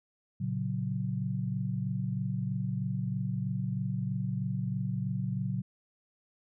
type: chord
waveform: sine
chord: F# major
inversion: first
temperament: just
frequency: 115.62 / 138.75 / 185 Hz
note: A#2 / C#3 / F#3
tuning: -14 / +2 / 0 cents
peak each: -34 dBFS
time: 0.4-5.62 s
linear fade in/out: 10 ms
effects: none